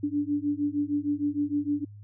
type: beating tone pair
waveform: sine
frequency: 288 / 294.5 Hz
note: D4 / D4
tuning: -34 / +5 cents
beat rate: 6.5 Hz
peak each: -28 dBFS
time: 0.03-1.85 s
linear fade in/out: 10 ms
effects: added 103 Hz sine -43 dBFS peak until 2.03 s